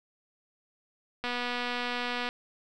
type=click train; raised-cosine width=0.3 ms; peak=-17 dBFS; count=257; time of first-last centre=1.24-2.289 s; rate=244 Hz; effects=none